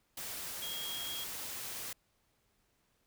sine tone in noise, 3272 Hz, G#7, 26 cents flat, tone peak -40 dBFS, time 0.62-1.24 s, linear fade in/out 5 ms, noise white, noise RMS -42 dBFS, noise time 0.17-1.93 s, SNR -1 dB, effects pink hiss -75 dBFS RMS until 3.06 s

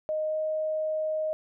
sine tone with pitch glide, 620 to 623.6 Hz, D#5 to D#5, -6 to +4 cents, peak -26 dBFS, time 0.09-1.33 s, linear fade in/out 0 ms, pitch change +10 cents, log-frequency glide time 0.27-0.37 s, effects none

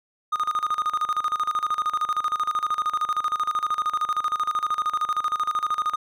triangle tone with tremolo, 1231 Hz, D#6, 19 cents flat, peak -18 dBFS, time 0.32-5.96 s, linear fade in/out 10 ms, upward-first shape square, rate 13 Hz, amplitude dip 80%, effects none

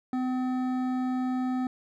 sine tone with hard clipping, 255 Hz, C4, 44 cents flat, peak -28 dBFS, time 0.13-1.67 s, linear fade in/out 2 ms, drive 11 dB, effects none

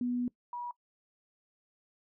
sine tone pair in turn, 245.4 / 966.1 Hz, B3 / B5, -11 / -38 cents, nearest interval 2 octaves, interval 2373 cents, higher second, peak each -29 / -36 dBFS, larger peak first, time 0.01-0.28 / 0.53-0.71 s, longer first, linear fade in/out 2 ms, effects noise-tail reverb RT60 0.1 s tail -21 dB re dry

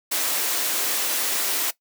white high-pass noise, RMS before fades -24 dBFS, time 0.11-1.71 s, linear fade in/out 10 ms, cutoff 270 Hz, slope 24 dB/octave, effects noise-tail reverb RT60 0.1 s tail -18 dB re dry

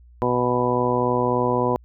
harmonic tone, 123.47 Hz, B2, in tune, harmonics 1 / 2 / 3 / 4 / 5 / 6 / 7 / 8, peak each -28 / -26 / -25 / -24 / -29 / -31 / -31 / -24 dBFS, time 0.22-1.76 s, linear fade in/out 0 ms, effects added 60 Hz sine -46 dBFS peak until 1.84 s

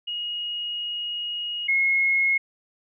sine tone pair in turn, 2881 / 2165 Hz, F#7 / C#7, -47 / -41 cents, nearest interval perfect fourth, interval 494 cents, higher first, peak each -27 / -18 dBFS, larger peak second, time 0.07-1.68 / 1.68-2.38 s, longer first, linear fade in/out 10 ms, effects none

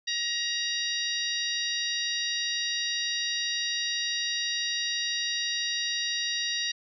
harmonic tone with a mistuned harmonic, 946 Hz, A#5, 25 cents sharp, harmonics 2 / 3 / 4 / 5 / 6, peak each -34 / -35 / -31 / -35 / -36 dBFS, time 0.07-6.72 s, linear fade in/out 10 ms, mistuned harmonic 3, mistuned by -16 cents, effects none

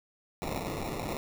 violet noise with sample-and-hold, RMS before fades -35 dBFS, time 0.42-1.17 s, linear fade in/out 0 ms, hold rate 1575 Hz, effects none

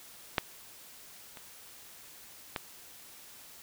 clicks, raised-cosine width 0.3 ms, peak -9 / -29 / -16 dBFS, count 3, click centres 0.382 / 1.372 / 2.562 s, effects white hiss -52 dBFS RMS until 3.62 s

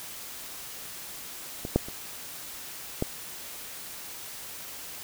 clicks, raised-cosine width 2 ms, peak -20 / -7 / -26 / -12 dBFS, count 4, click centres 1.651 / 1.76 / 1.885 / 3.024 s, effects white hiss -41 dBFS RMS until 5.03 s

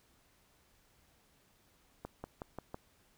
accelerating click train, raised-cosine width 1 ms, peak -27 dBFS, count 5, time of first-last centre 2.05-2.744 s, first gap 190 ms, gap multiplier 0.94, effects pink hiss -69 dBFS RMS until 3.17 s

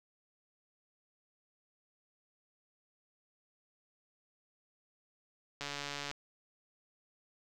click train, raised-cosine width 0.2 ms, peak -22 dBFS, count 73, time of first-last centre 5.61-6.113 s, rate 143 Hz, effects none

